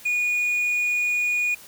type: tone with tanh clipping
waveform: sine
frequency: 2452 Hz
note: D#7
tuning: 26 cents flat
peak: -21 dBFS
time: 0.05-1.55 s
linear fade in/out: 10 ms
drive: 3 dB
effects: white hiss -46 dBFS RMS until 1.67 s